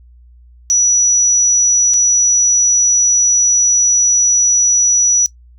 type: tone with dropouts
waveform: sine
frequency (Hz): 5880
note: F#8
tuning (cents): -12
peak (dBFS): -9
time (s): 0.7-5.26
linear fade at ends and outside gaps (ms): 0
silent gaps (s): 1.937-1.941
effects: noise-tail reverb RT60 0.1 s tail -18 dB re dry + added 60 Hz sine -40 dBFS peak until 5.58 s